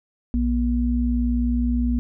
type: tone pair together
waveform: sine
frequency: 60.1 / 241.2 Hz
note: B1 / B3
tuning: -46 / -41 cents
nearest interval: 2 octaves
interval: 2405 cents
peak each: -21 dBFS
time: 0.34-1.99 s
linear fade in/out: 0 ms
effects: none